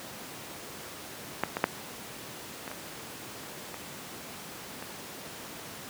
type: clicks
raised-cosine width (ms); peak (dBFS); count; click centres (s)
0.5; -10 / -15 / -6 / -22 / -22 / -23 / -23; 7; 1.436 / 1.569 / 1.641 / 2.678 / 2.715 / 3.743 / 4.825
effects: pink hiss -42 dBFS RMS until 5.89 s + high-pass 150 Hz 12 dB/octave